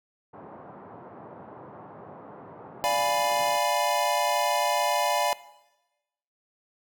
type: band-pass noise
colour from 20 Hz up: white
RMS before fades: -45 dBFS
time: 0.33-3.58 s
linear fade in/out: 10 ms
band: 110 to 1000 Hz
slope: 24 dB/octave
type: chord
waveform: square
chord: D diminished seventh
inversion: none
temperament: equal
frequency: 587.3 / 698.5 / 830.6 / 987.8 Hz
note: D5 / F5 / Ab5 / Cb6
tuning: 0 / 0 / 0 / 0 cents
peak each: -29 dBFS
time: 2.84-5.33 s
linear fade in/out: 0 ms
effects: noise-tail reverb RT60 1.0 s tail -18 dB re dry